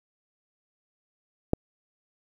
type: click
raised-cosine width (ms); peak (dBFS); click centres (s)
2; -8; 1.534
effects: 8-bit